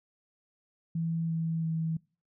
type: tone with pitch steps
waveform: sine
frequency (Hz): 164.81 / 163.29 / 161.79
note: E3 / E3 / E3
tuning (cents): 0 / -16 / -32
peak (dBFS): -28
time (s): 0.95-1.97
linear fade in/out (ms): 5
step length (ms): 340
effects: noise-tail reverb RT60 0.4 s tail -25 dB re dry